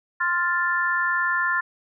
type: chord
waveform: sine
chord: F major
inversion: second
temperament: equal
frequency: 1046.5 / 1396.9 / 1760 Hz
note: C6 / F6 / A6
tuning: 0 / 0 / 0 cents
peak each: -26 / -25 / -23 dBFS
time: 0.2-1.61 s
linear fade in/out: 10 ms
effects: none